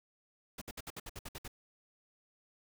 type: noise bursts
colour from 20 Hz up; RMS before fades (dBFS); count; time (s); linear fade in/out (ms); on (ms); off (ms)
pink; -44; 10; 0.58-1.479; 5; 35; 61
effects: none